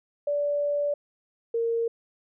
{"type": "tone pair in turn", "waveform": "sine", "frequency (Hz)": [580, 461.6], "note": ["D5", "A#4"], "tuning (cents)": [-22, -17], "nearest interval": "major third", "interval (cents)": 395, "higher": "first", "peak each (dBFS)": -23, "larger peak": "neither", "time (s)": [[0.27, 0.94], [1.54, 1.88]], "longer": "first", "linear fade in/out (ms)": 5, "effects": []}